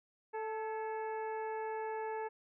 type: harmonic tone with a mistuned harmonic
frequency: 439.4 Hz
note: A4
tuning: 2 cents flat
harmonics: 1 / 2 / 3 / 4 / 5 / 6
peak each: -39 / -40 / -55 / -50 / -55 / -61 dBFS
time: 0.33-2.29 s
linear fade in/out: 20 ms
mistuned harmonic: 4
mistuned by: -54 cents
effects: none